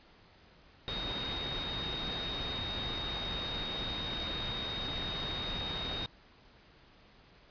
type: tone in noise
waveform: sine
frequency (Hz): 3729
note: A#7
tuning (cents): 0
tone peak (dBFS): -37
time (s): 0.88-6.06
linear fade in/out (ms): 0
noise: pink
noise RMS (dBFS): -39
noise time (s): 0.88-6.06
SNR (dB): -1
effects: pink hiss -60 dBFS RMS until 7.5 s + resampled to 11025 Hz